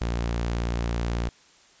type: tone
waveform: sawtooth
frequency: 58.27 Hz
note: A#1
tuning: in tune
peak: -21 dBFS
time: 0.01-1.29 s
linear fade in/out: 5 ms
effects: white hiss -56 dBFS RMS until 1.8 s + resampled to 16000 Hz